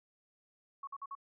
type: tone bursts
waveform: sine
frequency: 1108.7 Hz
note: C#6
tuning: in tune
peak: -40 dBFS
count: 4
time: 0.83-1.152 s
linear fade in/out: 5 ms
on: 43 ms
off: 50 ms
effects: none